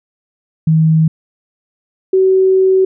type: tone pair in turn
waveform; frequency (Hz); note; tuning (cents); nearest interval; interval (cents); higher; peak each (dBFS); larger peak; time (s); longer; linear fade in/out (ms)
sine; 159.2 / 378.6; D#3 / F#4; +40 / +40; octave + minor third; 1500; second; -7; neither; 0.67-1.08 / 2.13-2.85; second; 5
effects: none